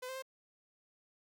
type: tone with pitch steps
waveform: sawtooth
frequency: 506 / 523 / 528 Hz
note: B4 / C5 / C5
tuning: +42 / -1 / +16 cents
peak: -37 dBFS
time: 0.02-0.224 s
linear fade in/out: 10 ms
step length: 68 ms
effects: none